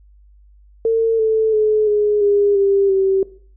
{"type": "tone with pitch steps", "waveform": "sine", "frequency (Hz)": [452.1, 440.2, 428.7, 417.5, 406.5, 395.9, 385.5], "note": ["A4", "A4", "A4", "G#4", "G#4", "G4", "G4"], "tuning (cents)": [47, 1, -45, 9, -37, 17, -29], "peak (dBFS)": -12, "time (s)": [0.85, 3.23], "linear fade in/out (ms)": 2, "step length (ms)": 340, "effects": ["noise-tail reverb RT60 0.5 s tail -19 dB re dry", "added 50 Hz sine -45 dBFS peak until 3.56 s"]}